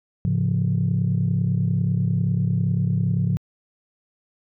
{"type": "tone cluster", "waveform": "sine", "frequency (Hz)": [106.4, 136.5, 174.2], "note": ["G#2", "C#3", "F3"], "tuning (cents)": [42, -26, -4], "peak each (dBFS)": -22, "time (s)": [0.25, 3.37], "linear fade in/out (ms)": 0, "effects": ["tanh soft clip ceiling -12 dBFS"]}